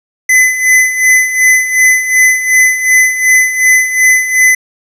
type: tone with tremolo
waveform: square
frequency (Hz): 2021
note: B6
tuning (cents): +39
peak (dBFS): -4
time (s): 0.29-4.55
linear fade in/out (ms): 5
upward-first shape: sine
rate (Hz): 2.7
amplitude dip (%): 70
effects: resampled to 32000 Hz + 7-bit